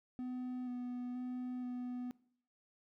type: tone with pitch steps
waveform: triangle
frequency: 251.4 / 246.8 / 250.4 / 247.7 Hz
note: B3 / B3 / B3 / B3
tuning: +31 / -1 / +24 / +5 cents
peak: -37 dBFS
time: 0.19-2.11 s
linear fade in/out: 0 ms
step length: 480 ms
effects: noise-tail reverb RT60 0.6 s tail -21 dB re dry